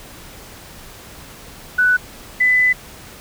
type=tone pair in turn; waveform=sine; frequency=1488 / 2002 Hz; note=F#6 / B6; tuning=+9 / +23 cents; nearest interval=perfect fourth; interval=514 cents; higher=second; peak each=-11 dBFS; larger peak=neither; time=1.78-1.97 / 2.4-2.73 s; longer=second; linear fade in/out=10 ms; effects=pink hiss -39 dBFS RMS until 3.2 s